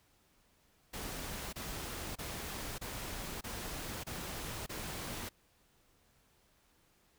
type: noise bursts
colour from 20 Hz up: pink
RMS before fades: -42 dBFS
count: 7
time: 0.93-5.292 s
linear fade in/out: 10 ms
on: 600 ms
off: 27 ms
effects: pink hiss -70 dBFS RMS until 7.18 s